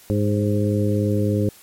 harmonic tone with a mistuned harmonic, 103.2 Hz, G#2, 10 cents flat, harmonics 1 / 2 / 3 / 4 / 5, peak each -20 / -23 / -25 / -26 / -27 dBFS, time 0.1-1.49 s, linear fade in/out 0 ms, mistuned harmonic 5, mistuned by +26 cents, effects white hiss -48 dBFS RMS until 1.62 s + MP3 64 kbps

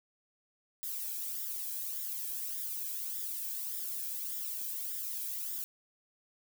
violet noise with flanger, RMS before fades -38 dBFS, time 0.83-5.64 s, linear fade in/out 0 ms, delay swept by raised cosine 0.57 to 1.26 ms, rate 1.7 Hz, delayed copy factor +0.65, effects none

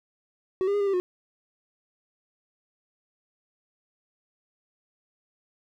triangle tone with pitch steps, 375.2 / 402 / 410.1 / 400.8 / 392.2 / 361.5 Hz, F#4 / G4 / G#4 / G4 / G4 / F#4, +24 / +44 / -22 / +38 / +1 / -40 cents, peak -20 dBFS, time 0.61-1 s, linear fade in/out 0 ms, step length 65 ms, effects none

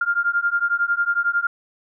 sine beating tone pair, 1396 / 1407 Hz, F6 / F6, -1 / +12 cents, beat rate 11 Hz, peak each -21 dBFS, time 0.01-1.47 s, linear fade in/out 5 ms, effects none

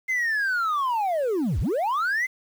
sine linear two-way sweep, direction down then up, 2093 to 43.65 to 2093 Hz, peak -19 dBFS, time 0.08-2.27 s, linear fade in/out 20 ms, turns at 1.6 s, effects tanh soft clip ceiling -21 dBFS + 8-bit

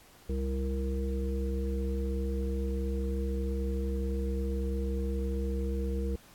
harmonic tone with a mistuned harmonic, 66.6 Hz, C2, 31 cents sharp, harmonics 1 / 3 / 5 / 7, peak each -30 / -37 / -41 / -38 dBFS, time 0.29-6.16 s, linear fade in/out 5 ms, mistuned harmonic 3, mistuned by -28 cents, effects pink hiss -57 dBFS RMS until 6.34 s + AAC 64 kbps

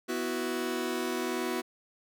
sawtooth chord, B suspended fourth, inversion none, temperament just, 246.9 / 329.3 / 370.4 Hz, B3 / E4 / F#4, 0 / -2 / +2 cents, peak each -31 / -32 / -29 dBFS, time 0.08-1.62 s, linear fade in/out 20 ms, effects none

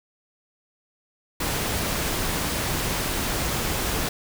pink noise, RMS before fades -26 dBFS, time 1.4-4.09 s, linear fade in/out 5 ms, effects none

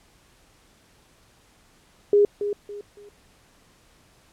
sine tone with echo, 410 Hz, G#4, 22 cents flat, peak -13 dBFS, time 2.13-2.25 s, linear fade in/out 2 ms, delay 280 ms, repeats 3, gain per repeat -10 dB, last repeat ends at 3.09 s, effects pink hiss -58 dBFS RMS until 4.32 s + low-pass 11000 Hz 12 dB/octave

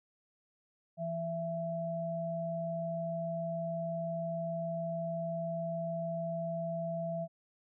sine tone pair together, 166.7 / 666.8 Hz, E3 / E5, +20 / +20 cents, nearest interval 2 octaves, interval 2400 cents, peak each -38 / -35 dBFS, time 0.97-7.28 s, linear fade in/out 50 ms, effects none

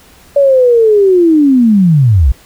sine linear sweep, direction down, 573 to 54.8 Hz, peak -4 dBFS, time 0.36-2.32 s, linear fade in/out 5 ms, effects pink hiss -42 dBFS RMS until 2.45 s

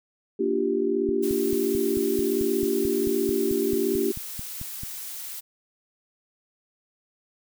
sine chord, G minor seventh, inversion first, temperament equal with one note detuned, 233.1 / 293.7 / 349.2 / 390.6 Hz, Bb3 / D4 / F4 / G4, 0 / 0 / 0 / -6 cents, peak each -30 / -29 / -28 / -24 dBFS, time 0.39-4.12 s, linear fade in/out 10 ms
click train, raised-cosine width 5 ms, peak -24 dBFS, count 18, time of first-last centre 1.09-4.834 s, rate 4.54 Hz
blue noise, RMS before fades -36 dBFS, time 1.22-5.41 s, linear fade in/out 20 ms
effects none

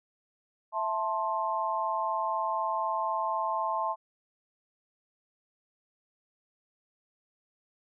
sine chord, A minor, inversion second, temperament just, 660 / 880 / 1056 Hz, E5 / A5 / C6, +2 / 0 / +16 cents, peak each -34 / -31 / -31 dBFS, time 0.72-3.96 s, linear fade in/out 50 ms, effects none

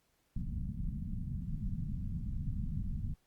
pink low-pass noise, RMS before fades -37 dBFS, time 0.36-3.14 s, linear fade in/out 5 ms, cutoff 220 Hz, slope 48 dB/octave, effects pink hiss -75 dBFS RMS until 3.26 s + Opus 48 kbps

